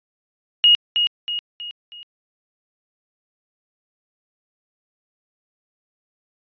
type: tone with echo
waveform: sine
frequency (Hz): 2874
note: F7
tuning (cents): +49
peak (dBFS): -8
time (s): 0.64-0.75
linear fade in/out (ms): 0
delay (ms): 320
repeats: 4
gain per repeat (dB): -7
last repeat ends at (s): 2.03
effects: tanh soft clip ceiling -5 dBFS + resampled to 11025 Hz